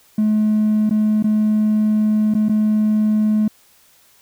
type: tone with dropouts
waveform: triangle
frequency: 214 Hz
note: A3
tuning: 48 cents flat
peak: -10 dBFS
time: 0.18-3.48 s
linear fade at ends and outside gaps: 5 ms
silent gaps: 0.895-0.908 / 1.226-1.241 / 2.34-2.349 / 2.486-2.494 s
effects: tanh soft clip ceiling -9 dBFS + white hiss -53 dBFS RMS until 4.21 s